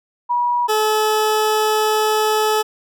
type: tone pair in turn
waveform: sine / 20% pulse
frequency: 967 / 430.7 Hz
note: B5 / A4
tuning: -37 / -37 cents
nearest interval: octave + major second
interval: 1400 cents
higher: first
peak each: -15 / -10 dBFS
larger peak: second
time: 0.29-0.68 / 0.68-2.63 s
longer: second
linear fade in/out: 20 ms
effects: none